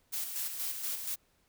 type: noise with tremolo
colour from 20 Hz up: blue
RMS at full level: -35 dBFS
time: 0.12-1.16 s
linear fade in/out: 20 ms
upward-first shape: square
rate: 4.2 Hz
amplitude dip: 45%
effects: pink hiss -71 dBFS RMS until 1.48 s